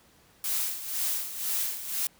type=noise with tremolo; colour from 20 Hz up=blue; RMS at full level=-28 dBFS; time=0.44-2.07 s; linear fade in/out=2 ms; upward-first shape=sine; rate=2 Hz; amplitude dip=70%; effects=pink hiss -60 dBFS RMS until 2.19 s + high-pass 60 Hz 12 dB/octave